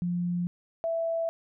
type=tone pair in turn; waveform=sine; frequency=175.6 / 661.8 Hz; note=F3 / E5; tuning=+10 / +7 cents; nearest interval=octave + major seventh; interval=2297 cents; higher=second; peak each=-26 dBFS; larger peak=neither; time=0.02-0.47 / 0.84-1.29 s; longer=neither; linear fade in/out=0 ms; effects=none